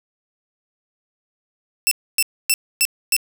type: tone bursts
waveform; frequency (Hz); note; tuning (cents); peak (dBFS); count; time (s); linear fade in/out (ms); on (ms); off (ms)
10% pulse; 2670; E7; +22; -5; 5; 1.87-3.165; 0; 43; 270
effects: none